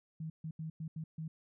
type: tone bursts at uneven times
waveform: sine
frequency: 159.1 Hz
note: D#3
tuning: 39 cents sharp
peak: -38 dBFS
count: 6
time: 0.2-0.3 / 0.44-0.51 / 0.59-0.7 / 0.8-0.88 / 0.96-1.04 / 1.18-1.28 s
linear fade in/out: 5 ms
effects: none

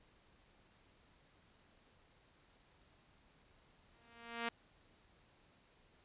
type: tone with exponential growth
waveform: 5% pulse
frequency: 233.2 Hz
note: A#3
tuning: 1 cent sharp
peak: -24 dBFS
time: 3.93-4.49 s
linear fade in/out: 5 ms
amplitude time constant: 120 ms
effects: pink hiss -69 dBFS RMS until 6.04 s + resampled to 8000 Hz

